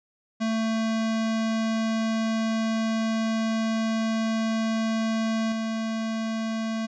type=tone with level steps; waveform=square; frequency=223 Hz; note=A3; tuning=23 cents sharp; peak=-24 / -27 dBFS; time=0.4-6.87 s; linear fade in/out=20 ms; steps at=5.52 s; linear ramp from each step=2 ms; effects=resampled to 16000 Hz